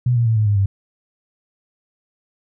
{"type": "tone with pitch steps", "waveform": "sine", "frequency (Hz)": [123.47, 117.96, 112.7, 107.67, 102.87, 98.28], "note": ["B2", "A#2", "A2", "A2", "G#2", "G2"], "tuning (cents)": [0, 21, 42, -37, -16, 5], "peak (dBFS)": -13, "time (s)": [0.06, 0.66], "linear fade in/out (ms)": 5, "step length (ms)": 100, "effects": []}